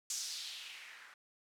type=noise with low-pass filter sweep; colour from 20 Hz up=violet; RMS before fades=-45 dBFS; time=0.1-1.14 s; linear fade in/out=2 ms; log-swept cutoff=6600 to 1400 Hz; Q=2.4; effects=none